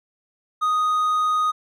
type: tone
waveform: triangle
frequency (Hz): 1244.5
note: D#6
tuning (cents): 0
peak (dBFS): -16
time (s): 0.61-1.52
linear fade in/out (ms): 20
effects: none